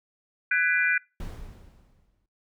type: chord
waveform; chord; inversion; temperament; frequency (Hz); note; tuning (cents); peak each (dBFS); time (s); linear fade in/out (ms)
sine; G# half-diminished seventh; third; just; 1495.1 / 1661.2 / 1993.5 / 2392; F#6 / G#6 / B6 / D7; +18 / 0 / +16 / +31; -23 / -28 / -29 / -27; 0.51-0.98; 5
type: noise with exponential decay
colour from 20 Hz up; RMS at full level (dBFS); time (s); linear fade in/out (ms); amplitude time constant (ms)
brown; -33; 1.2-2.26; 2; 230
effects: noise-tail reverb RT60 0.3 s tail -25 dB re dry